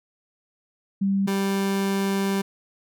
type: tone pair in turn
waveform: sine / 30% pulse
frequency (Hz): 196 / 196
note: G3 / G3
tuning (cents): 0 / 0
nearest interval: unison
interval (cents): 0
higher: neither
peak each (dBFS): -19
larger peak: neither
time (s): 1.01-1.27 / 1.27-2.42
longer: second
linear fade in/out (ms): 10
effects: none